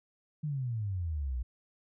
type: exponential sweep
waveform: sine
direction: down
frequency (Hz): 156.3 to 58.27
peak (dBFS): -31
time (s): 0.43-1.43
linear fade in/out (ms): 10
effects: none